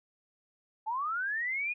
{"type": "linear sweep", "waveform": "sine", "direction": "up", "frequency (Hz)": [842, 2489], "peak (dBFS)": -30, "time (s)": [0.86, 1.74], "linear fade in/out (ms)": 20, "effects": []}